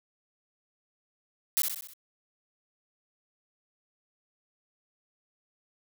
blue noise with echo, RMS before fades -25 dBFS, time 1.57-1.62 s, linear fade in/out 0 ms, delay 63 ms, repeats 5, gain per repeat -5 dB, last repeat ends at 1.935 s, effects none

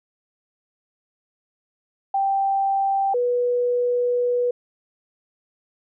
sine tone pair in turn, 784 / 488.6 Hz, G5 / B4, 0 / -19 cents, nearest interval minor sixth, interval 819 cents, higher first, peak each -18 dBFS, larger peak neither, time 2.14-3.14 / 3.14-4.51 s, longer second, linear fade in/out 5 ms, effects none

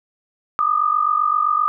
sine tone pair together, 1196.3 / 1244 Hz, D6 / D#6, +32 / -1 cents, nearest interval minor second, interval 67 cents, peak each -18 dBFS, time 0.59-1.68 s, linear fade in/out 0 ms, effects none

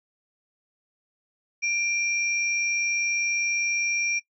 sine tone pair together, 2375 / 5645 Hz, D7 / F8, +19 / +18 cents, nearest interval octave + minor third, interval 1499 cents, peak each -23 / -31 dBFS, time 1.62-4.2 s, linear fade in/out 20 ms, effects noise-tail reverb RT60 0.1 s tail -20 dB re dry

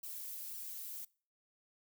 violet noise with flanger, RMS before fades -45 dBFS, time 0.03-1.05 s, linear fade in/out 5 ms, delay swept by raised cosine 0.68 to 3.88 ms, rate 1.9 Hz, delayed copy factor +0.7, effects noise-tail reverb RT60 0.4 s tail -23 dB re dry

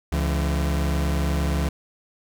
40% pulse tone pair together, 71.1 / 170.58 Hz, C#2 / F3, +45 / -40 cents, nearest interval octave + minor third, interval 1515 cents, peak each -21 / -26 dBFS, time 0.12-1.69 s, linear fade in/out 5 ms, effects none

